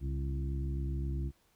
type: harmonic tone with a mistuned harmonic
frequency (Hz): 67.5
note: C#2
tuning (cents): -45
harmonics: 1 / 2 / 3 / 4 / 5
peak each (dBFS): -33 / -38 / -47 / -48 / -46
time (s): 0-1.32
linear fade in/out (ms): 50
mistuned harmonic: 2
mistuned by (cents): +48
effects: pink hiss -70 dBFS RMS until 1.55 s